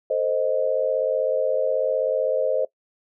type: chord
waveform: sine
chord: A diminished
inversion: none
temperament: equal with one note detuned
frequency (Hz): 447.2 / 523.3 / 622.3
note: A4 / C5 / Eb5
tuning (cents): +28 / 0 / 0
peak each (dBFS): -27 / -22 / -24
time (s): 0.1-2.65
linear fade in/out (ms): 5
effects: noise-tail reverb RT60 0.1 s tail -20 dB re dry